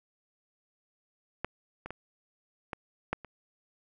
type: clicks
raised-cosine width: 0.5 ms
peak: -16 / -25 / -23 / -20 / -14 / -29 dBFS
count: 6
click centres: 1.446 / 1.86 / 1.906 / 2.732 / 3.13 / 3.247 s
effects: none